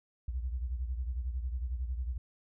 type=beating tone pair; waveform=sine; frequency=60.7 / 71.7 Hz; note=B1 / D2; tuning=-29 / -41 cents; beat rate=11 Hz; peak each=-33 / -40 dBFS; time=0.28-2.18 s; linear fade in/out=5 ms; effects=none